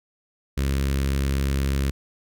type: tone with notch filter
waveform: sawtooth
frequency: 68.3 Hz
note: C#2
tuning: 25 cents flat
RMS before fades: -23 dBFS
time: 0.57-1.91 s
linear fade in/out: 10 ms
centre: 780 Hz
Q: 0.82
effects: none